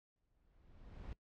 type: noise with exponential growth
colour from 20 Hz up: brown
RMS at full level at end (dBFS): -45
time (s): 0.16-1.13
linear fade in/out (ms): 1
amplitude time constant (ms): 210
effects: noise-tail reverb RT60 0.1 s tail -20 dB re dry + low-pass 4000 Hz 12 dB/octave